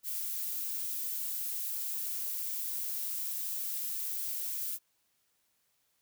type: noise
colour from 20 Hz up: violet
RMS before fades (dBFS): -36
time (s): 0.03-4.79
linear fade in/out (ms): 50
effects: white hiss -75 dBFS RMS until 6.01 s